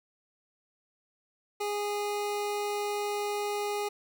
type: tone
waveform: 25% pulse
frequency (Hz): 412.4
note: G#4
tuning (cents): -12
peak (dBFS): -26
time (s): 1.6-3.89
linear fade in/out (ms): 10
effects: none